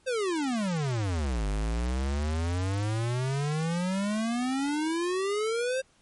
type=exponential two-way sweep; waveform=square; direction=down then up; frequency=535 to 49.24 to 535 Hz; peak=-27 dBFS; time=0.06-5.82 s; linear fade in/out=20 ms; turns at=1.47 s; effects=pink hiss -64 dBFS RMS until 6.01 s + MP3 48 kbps